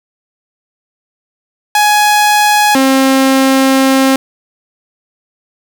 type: tone pair in turn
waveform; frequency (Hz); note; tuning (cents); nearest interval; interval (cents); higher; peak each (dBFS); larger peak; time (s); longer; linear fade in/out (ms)
sawtooth; 837 / 266.9; G#5 / C4; +13 / +35; octave + minor sixth; 1978; first; -3; neither; 1.75-2.75 / 2.75-4.16; second; 2
effects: 7-bit